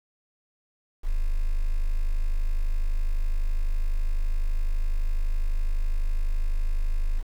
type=tone; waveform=sine; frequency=25.96 Hz; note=G#0; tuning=in tune; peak=-18 dBFS; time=1.03-7.23 s; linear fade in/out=50 ms; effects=tanh soft clip ceiling -20 dBFS + 8-bit